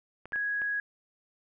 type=clicks; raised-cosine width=0.5 ms; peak=-29 dBFS; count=4; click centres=0.256 / 0.322 / 0.359 / 0.618 s
type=tone; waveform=sine; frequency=1661.2 Hz; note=G#6; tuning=in tune; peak=-28 dBFS; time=0.33-0.8 s; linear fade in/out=2 ms
effects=none